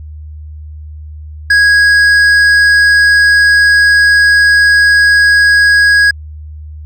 sine tone with hard clipping, 1654 Hz, G#6, 8 cents flat, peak -6 dBFS, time 1.5-6.11 s, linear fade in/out 5 ms, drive 7 dB, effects added 76 Hz sine -25 dBFS peak until 6.85 s

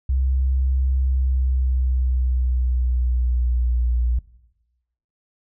sine tone with pitch glide, 65.41 to 59.98 Hz, C2 to B1, 0 to -50 cents, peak -17 dBFS, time 0.09-4.19 s, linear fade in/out 5 ms, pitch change -150 cents, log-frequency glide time 0.96-3.94 s, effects noise-tail reverb RT60 1.0 s tail -19 dB re dry

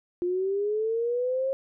sine linear sweep, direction up, 349.2 to 541 Hz, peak -24 dBFS, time 0.22-1.53 s, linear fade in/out 0 ms, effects none

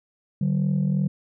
sine tone pair together, 147.17 / 190 Hz, D3 / F#3, +4 / +46 cents, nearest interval major third, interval 442 cents, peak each -21 dBFS, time 0.41-1.08 s, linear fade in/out 5 ms, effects tanh soft clip ceiling -16 dBFS

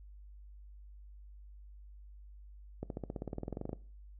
accelerating click train, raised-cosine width 2 ms, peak -25 dBFS, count 18, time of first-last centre 2.83-3.731 s, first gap 72 ms, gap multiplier 0.96, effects noise-tail reverb RT60 0.4 s tail -20 dB re dry + added 50 Hz sine -50 dBFS peak until 4.19 s

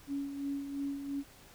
sine tone with tremolo, 280 Hz, C#4, 18 cents sharp, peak -32 dBFS, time 0.07-1.24 s, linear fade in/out 50 ms, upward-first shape sine, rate 2.9 Hz, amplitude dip 55%, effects pink hiss -57 dBFS RMS until 1.54 s

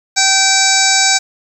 harmonic tone with a mistuned harmonic, 773 Hz, G5, 24 cents flat, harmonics 1 / 2 / 3 / 5 / 6 / 7 / 8 / 9 / 10, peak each -18 / -18 / -18 / -18 / -18 / -18 / -18 / -18 / -18 dBFS, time 0.16-1.19 s, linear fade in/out 20 ms, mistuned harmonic 9, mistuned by -34 cents, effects 7-bit

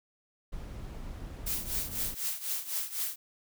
brown noise, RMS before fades -41 dBFS, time 0.52-2.15 s, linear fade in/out 10 ms
blue noise with tremolo, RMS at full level -31 dBFS, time 1.46-3.16 s, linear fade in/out 10 ms, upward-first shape triangle, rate 4 Hz, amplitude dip 85%
effects none

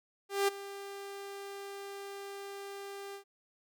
sawtooth tone with ADSR envelope, 397.6 Hz, G4, 25 cents sharp, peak -21 dBFS, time 0.29-3.24 s, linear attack 190 ms, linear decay 13 ms, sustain -17 dB, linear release 96 ms, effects none

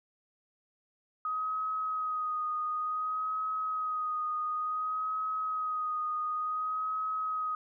sine tone with vibrato, 1255 Hz, D#6, 15 cents sharp, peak -30 dBFS, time 1.25-7.55 s, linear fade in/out 2 ms, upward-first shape sine, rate 0.56 Hz, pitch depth 27 cents each way, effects none

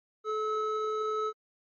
triangle tone pair together, 431.8 / 1293.9 Hz, A4 / E6, -33 / -33 cents, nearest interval octave + perfect fifth, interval 1900 cents, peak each -29 / -30 dBFS, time 0.24-1.33 s, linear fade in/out 50 ms, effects MP3 32 kbps

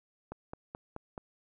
click train, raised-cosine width 1 ms, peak -26 dBFS, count 5, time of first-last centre 0.32-1.178 s, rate 4.66 Hz, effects none

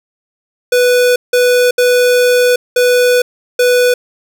square tone bursts at uneven times, 493.9 Hz, B4, in tune, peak -8 dBFS, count 5, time 0.72-1.16 / 1.33-1.71 / 1.78-2.56 / 2.76-3.22 / 3.59-3.94 s, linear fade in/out 5 ms, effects none

